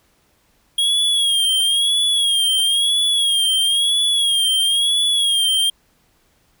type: tone with vibrato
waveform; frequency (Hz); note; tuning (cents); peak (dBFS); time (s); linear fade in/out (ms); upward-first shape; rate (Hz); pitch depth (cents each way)
square; 3279; G#7; -23; -15; 0.78-5.7; 5; sine; 1; 75
effects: pink hiss -60 dBFS RMS until 6.6 s